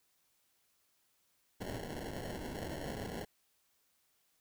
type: noise with sample-and-hold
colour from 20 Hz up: blue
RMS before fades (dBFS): -42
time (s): 1.6-3.25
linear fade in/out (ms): 10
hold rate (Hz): 1225
effects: white hiss -75 dBFS RMS until 4.4 s